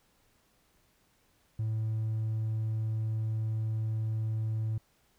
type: tone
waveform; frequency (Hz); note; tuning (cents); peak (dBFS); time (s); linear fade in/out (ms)
triangle; 110; A2; 0; -26; 1.59-4.78; 5
effects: tanh soft clip ceiling -24 dBFS + pink hiss -69 dBFS RMS until 5.18 s